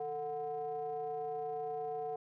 triangle ring-modulated tone, 144.2 Hz, D3, 31 cents flat, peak -31 dBFS, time 0-2.16 s, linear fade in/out 5 ms, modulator 591 Hz, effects none

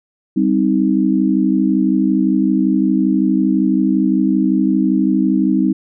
sine chord, C minor, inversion second, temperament just, 196.22 / 261.6 / 314 Hz, G3 / C4 / Eb4, +2 / 0 / +16 cents, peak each -16 dBFS, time 0.36-5.73 s, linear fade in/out 10 ms, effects none

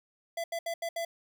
square tone bursts at uneven times, 672 Hz, E5, 33 cents sharp, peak -32 dBFS, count 5, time 0.37-0.44 / 0.52-0.59 / 0.66-0.74 / 0.82-0.89 / 0.96-1.05 s, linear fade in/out 5 ms, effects none

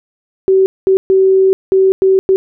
sine tone bursts at uneven times, 381.8 Hz, G4, 46 cents flat, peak -6 dBFS, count 6, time 0.48-0.66 / 0.87-0.97 / 1.1-1.53 / 1.72-1.92 / 2.02-2.19 / 2.29-2.36 s, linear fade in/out 0 ms, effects none

